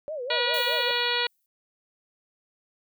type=tone with vibrato; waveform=sine; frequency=554.4 Hz; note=C#5; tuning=in tune; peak=-30 dBFS; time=0.08-0.91 s; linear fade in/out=0 ms; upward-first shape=sine; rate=4.9 Hz; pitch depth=240 cents each way
type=harmonic tone; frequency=482.6 Hz; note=B4; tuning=40 cents flat; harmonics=1 / 2 / 3 / 4 / 5 / 6 / 7 / 8 / 9; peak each=-32 / -32 / -32 / -32 / -32 / -32 / -32 / -32 / -32 dBFS; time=0.3-1.27 s; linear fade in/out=5 ms
type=noise with exponential decay; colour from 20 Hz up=violet; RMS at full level=-36 dBFS; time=0.54-1.46 s; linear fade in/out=0 ms; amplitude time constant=200 ms
effects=none